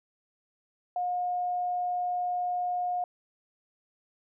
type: tone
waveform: sine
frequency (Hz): 717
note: F5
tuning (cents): +45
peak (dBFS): -27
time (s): 0.96-3.04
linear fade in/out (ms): 2
effects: none